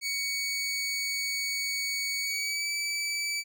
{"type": "tone with pitch glide", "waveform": "20% pulse", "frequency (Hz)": [2239, 2306], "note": ["C#7", "D7"], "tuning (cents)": [17, -32], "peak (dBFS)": -24, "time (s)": [0.01, 3.44], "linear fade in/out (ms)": 50, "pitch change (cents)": 51, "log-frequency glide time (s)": [2.21, 2.69], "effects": []}